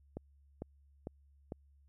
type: click train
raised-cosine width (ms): 2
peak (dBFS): -27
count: 4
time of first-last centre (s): 0.17-1.521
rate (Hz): 2.22
effects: added 70 Hz sine -62 dBFS peak until 1.88 s